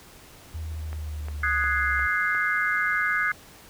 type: exponential sweep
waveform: sine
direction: down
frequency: 80.2 to 69.3 Hz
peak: -30 dBFS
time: 0.54-2.07 s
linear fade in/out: 10 ms
type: click train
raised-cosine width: 0.5 ms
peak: -25 dBFS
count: 5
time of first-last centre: 0.93-2.348 s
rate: 2.82 Hz
type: chord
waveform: sine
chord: Ab dominant seventh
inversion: second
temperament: equal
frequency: 1244.5 / 1480 / 1661.2 / 2093 Hz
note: Eb6 / Gb6 / Ab6 / C7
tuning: 0 / 0 / 0 / 0 cents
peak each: -29 / -27 / -26 / -28 dBFS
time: 1.43-3.32 s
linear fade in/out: 5 ms
effects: pink hiss -49 dBFS RMS until 3.69 s